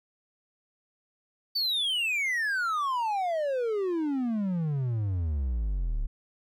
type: exponential sweep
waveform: triangle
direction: down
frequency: 4613 to 33.66 Hz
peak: -24 dBFS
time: 1.55-6.07 s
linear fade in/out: 10 ms
effects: none